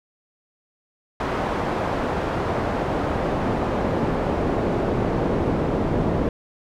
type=noise with band-pass filter sweep; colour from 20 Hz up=brown; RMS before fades=-23 dBFS; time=1.2-6.29 s; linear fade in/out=2 ms; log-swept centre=910 to 420 Hz; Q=0.74; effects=none